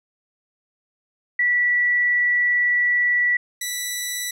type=tone pair in turn; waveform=sine / 10% pulse; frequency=1953 / 1967.7 Hz; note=B6 / B6; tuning=-20 / -7 cents; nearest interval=unison; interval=13 cents; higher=second; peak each=-16 dBFS; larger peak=neither; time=1.39-3.37 / 3.61-4.31 s; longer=first; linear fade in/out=5 ms; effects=none